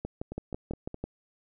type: two click trains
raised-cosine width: 2 ms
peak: -20 / -24 dBFS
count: 7 / 4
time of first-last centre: 0.05-1.04 / 0.32-0.944 s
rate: 6.06 / 4.81 Hz
effects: none